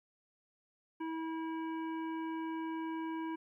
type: harmonic tone with a mistuned harmonic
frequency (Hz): 323.5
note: E4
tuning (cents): -32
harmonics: 1 / 3 / 5 / 7 / 9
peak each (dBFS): -37 / -43 / -52 / -55 / -61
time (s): 1-3.36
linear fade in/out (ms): 10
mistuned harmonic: 7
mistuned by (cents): +23
effects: 13-bit